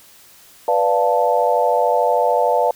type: chord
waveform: sine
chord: B half-diminished seventh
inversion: none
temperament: equal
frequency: 493.9 / 587.3 / 698.5 / 880 Hz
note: B4 / D5 / F5 / A5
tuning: 0 / 0 / 0 / 0 cents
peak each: -19 dBFS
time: 0.68-2.71 s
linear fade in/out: 2 ms
effects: white hiss -47 dBFS RMS until 2.75 s